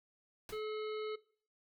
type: noise with exponential decay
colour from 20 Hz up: pink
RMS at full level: -45 dBFS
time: 0.49-0.65 s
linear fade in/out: 1 ms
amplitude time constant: 34 ms
type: harmonic tone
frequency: 430 Hz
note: A4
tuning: 40 cents flat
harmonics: 1 / 3 / 5 / 7 / 9 / 10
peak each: -38 / -48 / -52 / -55 / -57 / -58 dBFS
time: 0.52-1.16 s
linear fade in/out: 10 ms
effects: noise-tail reverb RT60 0.5 s tail -19 dB re dry